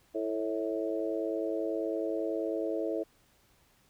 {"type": "harmonic tone with a mistuned harmonic", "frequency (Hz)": 110, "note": "A2", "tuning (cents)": 0, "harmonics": [3, 4, 5, 6], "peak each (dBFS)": [-34, -35, -36, -37], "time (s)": [0.14, 3.04], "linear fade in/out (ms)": 20, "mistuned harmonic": 6, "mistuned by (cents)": -31, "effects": ["pink hiss -66 dBFS RMS until 3.89 s"]}